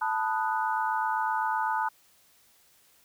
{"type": "chord", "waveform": "sine", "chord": "B dominant seventh", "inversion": "third", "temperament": "equal", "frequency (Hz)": [880, 987.8, 1244.5, 1480], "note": ["A5", "B5", "D#6", "F#6"], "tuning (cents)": [0, 0, 0, 0], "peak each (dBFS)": [-28, -32, -34, -33], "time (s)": [0.01, 1.89], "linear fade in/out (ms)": 10, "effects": ["white hiss -62 dBFS RMS until 3.04 s"]}